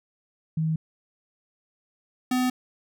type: tone pair in turn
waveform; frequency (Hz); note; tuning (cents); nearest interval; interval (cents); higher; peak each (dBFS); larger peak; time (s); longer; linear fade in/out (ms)
sine / square; 159.1 / 252.6; D#3 / B3; +39 / +39; minor sixth; 800; second; -22; neither; 0.57-0.76 / 2.31-2.5; neither; 5
effects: none